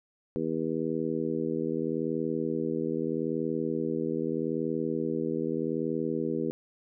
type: harmonic tone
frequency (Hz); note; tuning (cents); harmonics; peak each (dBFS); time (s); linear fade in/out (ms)
80.8; E2; -34; 2 / 3 / 4 / 5 / 6; -37 / -33 / -33 / -33 / -35; 0.36-6.51; 0
effects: none